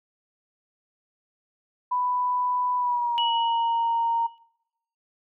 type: tone with pitch glide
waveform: sine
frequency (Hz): 992 to 925.6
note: B5 to A#5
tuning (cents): +7 to -13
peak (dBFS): -22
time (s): 1.91-4.27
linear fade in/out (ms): 10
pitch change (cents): -120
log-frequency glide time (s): 2.77-3.32
type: tone with exponential decay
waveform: sine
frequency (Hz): 2929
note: F#7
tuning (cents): -18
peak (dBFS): -23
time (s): 3.18-4.38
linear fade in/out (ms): 0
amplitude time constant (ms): 260
effects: noise-tail reverb RT60 0.8 s tail -21 dB re dry